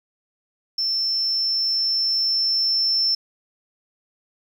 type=tone with level ramp; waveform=sine; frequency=5350 Hz; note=E8; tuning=25 cents sharp; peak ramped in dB=-20 to -17 dBFS; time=0.78-3.15 s; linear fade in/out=5 ms; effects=8-bit